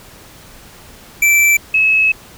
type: tone pair in turn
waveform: square / sine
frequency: 2332 / 2581 Hz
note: D7 / E7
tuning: -13 / -37 cents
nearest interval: major second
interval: 176 cents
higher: second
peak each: -9 dBFS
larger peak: neither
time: 1.22-1.57 / 1.74-2.12 s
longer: second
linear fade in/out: 5 ms
effects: pink hiss -40 dBFS RMS until 2.37 s